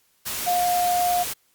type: tone in noise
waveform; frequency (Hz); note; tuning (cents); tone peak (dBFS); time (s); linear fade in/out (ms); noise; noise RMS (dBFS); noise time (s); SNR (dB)
sine; 711; F5; +31; -19; 0.46-1.24; 20; white; -29; 0.25-1.34; +7
effects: white hiss -64 dBFS RMS until 1.54 s + Opus 48 kbps